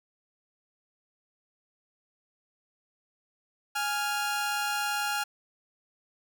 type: tone pair together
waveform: sawtooth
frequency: 830.6 / 1396.9 Hz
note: G#5 / F6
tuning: 0 / 0 cents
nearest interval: major sixth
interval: 900 cents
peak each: -27 dBFS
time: 3.75-5.24 s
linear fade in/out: 10 ms
effects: none